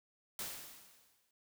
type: noise with exponential decay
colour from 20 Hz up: white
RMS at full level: -40 dBFS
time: 0.39-1.31 s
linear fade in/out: 2 ms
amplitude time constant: 200 ms
effects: none